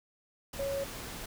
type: tone in noise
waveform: sine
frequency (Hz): 553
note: C#5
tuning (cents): -4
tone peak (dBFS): -31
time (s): 0.59-0.84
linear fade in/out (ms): 5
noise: pink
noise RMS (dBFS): -42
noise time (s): 0.53-1.26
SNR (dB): +8
effects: none